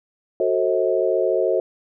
sine chord, F# diminished seventh, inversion none, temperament just, 370 / 444 / 532.8 / 639.4 Hz, F#4 / A4 / C5 / Eb5, 0 / +16 / +31 / +47 cents, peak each -22 / -23 / -22 / -23 dBFS, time 0.4-1.6 s, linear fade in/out 2 ms, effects none

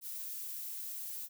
violet noise, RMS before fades -42 dBFS, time 0.01-1.29 s, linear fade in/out 50 ms, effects none

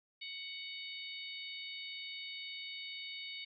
harmonic tone, 743 Hz, F#5, 7 cents sharp, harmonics 3 / 4 / 5 / 6, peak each -47 / -49 / -47 / -51 dBFS, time 0.21-3.45 s, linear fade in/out 10 ms, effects none

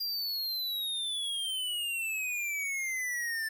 square exponential sweep, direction down, 4810 to 1760 Hz, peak -32 dBFS, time 0-3.49 s, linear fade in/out 10 ms, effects 10-bit

